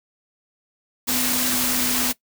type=tone in noise; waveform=sine; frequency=250 Hz; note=B3; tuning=21 cents sharp; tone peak=-28 dBFS; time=1.07-2.13 s; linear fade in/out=20 ms; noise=white; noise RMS=-22 dBFS; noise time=1.07-2.13 s; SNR=-9 dB; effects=noise-tail reverb RT60 0.1 s tail -20 dB re dry